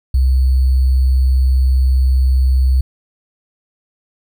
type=tone with sample-and-hold; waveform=sine; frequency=65 Hz; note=C2; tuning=11 cents flat; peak=-9 dBFS; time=0.14-2.81 s; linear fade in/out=5 ms; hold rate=4410 Hz; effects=none